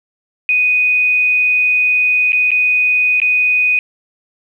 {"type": "tone with dropouts", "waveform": "sine", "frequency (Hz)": 2489, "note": "D#7", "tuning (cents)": 0, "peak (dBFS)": -10, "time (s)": [0.49, 3.79], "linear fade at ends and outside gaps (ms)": 1, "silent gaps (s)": [[2.321, 2.33], [2.507, 2.516], [3.201, 3.217]], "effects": ["8-bit"]}